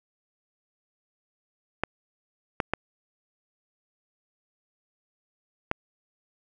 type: clicks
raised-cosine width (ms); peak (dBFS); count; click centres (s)
0.5; -9; 4; 1.836 / 2.602 / 2.736 / 5.714
effects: none